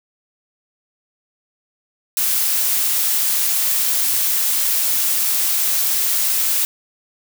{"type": "noise", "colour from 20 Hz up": "blue", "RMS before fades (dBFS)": -18, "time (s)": [2.17, 6.65], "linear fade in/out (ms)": 0, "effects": []}